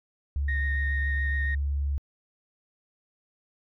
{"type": "tone", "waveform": "sine", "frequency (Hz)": 70.7, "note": "C#2", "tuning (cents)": 35, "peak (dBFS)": -24, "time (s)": [0.36, 1.98], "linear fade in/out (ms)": 0}
{"type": "tone with vibrato", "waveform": "sine", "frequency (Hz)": 1852, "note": "A#6", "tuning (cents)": -12, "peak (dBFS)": -28, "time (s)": [0.48, 1.55], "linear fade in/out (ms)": 5, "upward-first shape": "triangle", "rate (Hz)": 7.1, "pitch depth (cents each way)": 14}
{"effects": ["tanh soft clip ceiling -18 dBFS"]}